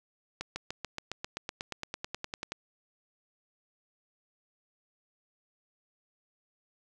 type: accelerating click train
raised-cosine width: 0.2 ms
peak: -18 dBFS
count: 19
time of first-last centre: 0.41-2.52 s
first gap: 150 ms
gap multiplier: 0.97
effects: none